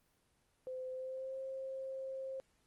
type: tone with pitch glide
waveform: sine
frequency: 514 to 531.2 Hz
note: C5 to C5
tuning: -31 to +26 cents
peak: -40 dBFS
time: 0.67-2.4 s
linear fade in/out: 0 ms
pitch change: +57 cents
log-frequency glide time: 0.91-1.37 s
effects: pink hiss -75 dBFS RMS until 2.66 s + Opus 24 kbps